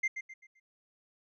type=tone with echo; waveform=triangle; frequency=2093 Hz; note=C7; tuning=in tune; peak=-25 dBFS; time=0.03-0.08 s; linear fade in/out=10 ms; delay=130 ms; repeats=4; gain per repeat=-9 dB; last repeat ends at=0.6 s; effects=resampled to 16000 Hz